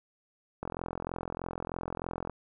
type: click train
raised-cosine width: 1 ms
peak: -21 dBFS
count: 73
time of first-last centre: 0.63-2.297 s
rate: 43.2 Hz
effects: none